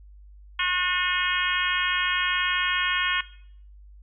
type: harmonic tone with a mistuned harmonic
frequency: 360.7 Hz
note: F#4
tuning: 44 cents flat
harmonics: 3 / 4 / 5 / 6 / 7 / 8 / 9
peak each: -30 / -30 / -30 / -30 / -30 / -30 / -30 dBFS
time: 0.59-3.21 s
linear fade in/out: 5 ms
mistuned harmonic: 4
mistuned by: +17 cents
effects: noise-tail reverb RT60 0.6 s tail -18 dB re dry + added 50 Hz sine -45 dBFS peak until 4.02 s